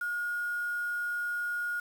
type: tone with quantisation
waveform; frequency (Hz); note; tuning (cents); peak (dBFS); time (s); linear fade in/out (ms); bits
sine; 1434; F6; +45; -30; 0.01-1.8; 5; 8
effects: none